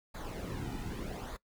brown noise with flanger, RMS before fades -40 dBFS, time 0.14-1.37 s, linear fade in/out 10 ms, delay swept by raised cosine 0.35 to 1.85 ms, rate 0.82 Hz, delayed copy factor -0.65, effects noise-tail reverb RT60 0.1 s tail -20 dB re dry

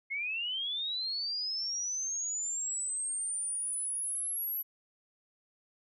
sine linear sweep, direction up, 2131 to 11800 Hz, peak -32 dBFS, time 0.1-4.63 s, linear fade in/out 20 ms, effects none

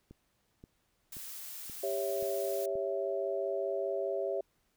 click train, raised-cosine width 3 ms, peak -37 dBFS, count 6, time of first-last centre 0.11-2.756 s, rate 1.89 Hz
blue noise, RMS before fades -44 dBFS, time 1.12-2.66 s, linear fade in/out 5 ms
sine chord, C# diminished, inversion second, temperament equal with one note detuned, 395 / 554.4 / 659.3 Hz, G4 / C#5 / E5, +13 / 0 / 0 cents, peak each -35 / -35 / -36 dBFS, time 1.83-4.41 s, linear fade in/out 5 ms
effects pink hiss -75 dBFS RMS until 4.76 s

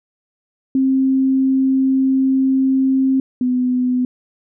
sine tone pair in turn, 265.3 / 250.9 Hz, C4 / B3, +24 / +28 cents, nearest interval minor second, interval 96 cents, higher first, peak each -12 / -14 dBFS, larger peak first, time 0.75-3.2 / 3.41-4.05 s, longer first, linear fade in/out 2 ms, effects none

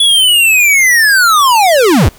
square linear sweep, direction down, 3428 to 52.5 Hz, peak -6 dBFS, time 0-2.09 s, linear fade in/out 5 ms, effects pink hiss -40 dBFS RMS until 2.18 s

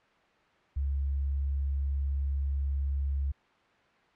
sine tone, 69.3 Hz, C#2, in tune, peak -27 dBFS, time 0.76-3.32 s, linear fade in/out 10 ms, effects white hiss -63 dBFS RMS until 4.15 s + low-pass 2000 Hz 12 dB/octave

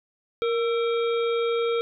harmonic tone with a mistuned harmonic, 466.2 Hz, A#4, in tune, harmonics 1 / 3 / 5 / 7 / 8, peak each -22 / -32 / -36 / -39 / -40 dBFS, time 0.42-1.81 s, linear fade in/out 0 ms, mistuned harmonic 3, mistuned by -80 cents, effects none

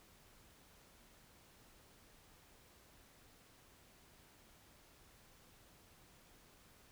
silence, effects pink hiss -65 dBFS RMS until 6.91 s

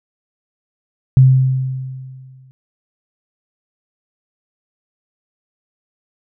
sine tone with exponential decay, 130.81 Hz, C3, in tune, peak -3 dBFS, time 1.17-2.51 s, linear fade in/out 0 ms, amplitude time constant 290 ms, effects none

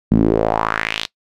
sawtooth tone with band-pass filter sweep, 54.7 Hz, A1, 9 cents flat, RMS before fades -17 dBFS, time 0.11-1.06 s, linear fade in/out 10 ms, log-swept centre 200 to 4000 Hz, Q 3.1, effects noise-tail reverb RT60 0.1 s tail -21 dB re dry

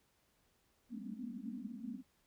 pink band-pass noise, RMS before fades -45 dBFS, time 0.89-2.03 s, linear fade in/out 50 ms, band 200 to 270 Hz, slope 96 dB/octave, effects pink hiss -75 dBFS RMS until 2.26 s

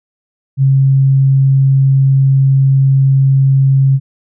sine tone, 135.4 Hz, C#3, 40 cents flat, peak -6 dBFS, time 0.57-4 s, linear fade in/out 50 ms, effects none

